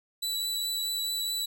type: tone with vibrato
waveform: sawtooth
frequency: 3951 Hz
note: B7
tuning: in tune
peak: -26 dBFS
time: 0.22-1.46 s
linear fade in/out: 10 ms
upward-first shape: triangle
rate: 4.7 Hz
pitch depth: 12 cents each way
effects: none